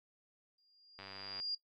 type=tone with exponential growth; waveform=sine; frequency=4816 Hz; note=D8; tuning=43 cents sharp; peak=-33 dBFS; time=0.58-1.55 s; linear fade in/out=5 ms; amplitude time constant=210 ms
type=click train; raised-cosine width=0.3 ms; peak=-33 dBFS; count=41; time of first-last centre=0.99-1.4 s; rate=97.6 Hz
effects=noise-tail reverb RT60 0.1 s tail -19 dB re dry